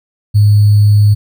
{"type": "tone with sample-and-hold", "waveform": "sine", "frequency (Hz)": 103.83, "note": "G#2", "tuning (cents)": 0, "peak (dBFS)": -4, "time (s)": [0.34, 1.15], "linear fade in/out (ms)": 20, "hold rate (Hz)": 4410, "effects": []}